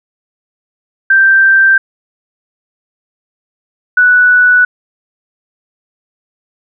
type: tone pair in turn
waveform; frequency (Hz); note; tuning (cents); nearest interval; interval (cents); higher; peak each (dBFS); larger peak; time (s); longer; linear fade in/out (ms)
sine; 1568 / 1480; G6 / F#6; 0 / 0; minor second; 100; first; -4; neither; 1.1-1.78 / 3.97-4.65; neither; 5
effects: none